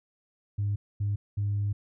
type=tone bursts at uneven times; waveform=sine; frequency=102 Hz; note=G#2; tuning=31 cents flat; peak=-24 dBFS; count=3; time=0.58-0.76 / 1-1.16 / 1.37-1.73 s; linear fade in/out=10 ms; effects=tanh soft clip ceiling -22 dBFS